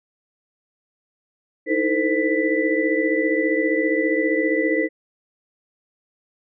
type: tone cluster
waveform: sine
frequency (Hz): 309.4 / 324.4 / 447.5 / 516 / 1983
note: D#4 / E4 / A4 / C5 / B6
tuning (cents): -10 / -28 / +29 / -24 / +7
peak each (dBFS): -24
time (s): 1.66-4.89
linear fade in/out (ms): 50
effects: none